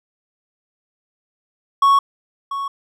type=tone with echo; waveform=triangle; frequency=1108.7 Hz; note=C#6; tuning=in tune; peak=-8 dBFS; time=1.82-1.99 s; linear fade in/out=5 ms; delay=690 ms; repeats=1; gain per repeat=-12 dB; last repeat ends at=2.68 s; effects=none